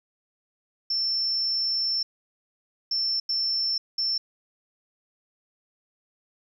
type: tone bursts at uneven times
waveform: sine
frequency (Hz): 5370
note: E8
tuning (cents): +31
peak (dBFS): -23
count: 4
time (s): 0.9-2.03 / 2.91-3.2 / 3.29-3.78 / 3.98-4.18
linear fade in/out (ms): 5
effects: 10-bit